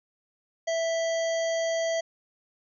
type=harmonic tone with a mistuned harmonic; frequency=659.3 Hz; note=E5; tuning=in tune; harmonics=1 / 3 / 5 / 7 / 9 / 10; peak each=-25 / -36 / -40 / -43 / -42 / -42 dBFS; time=0.67-2.01 s; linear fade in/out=10 ms; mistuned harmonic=5; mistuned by=-43 cents; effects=none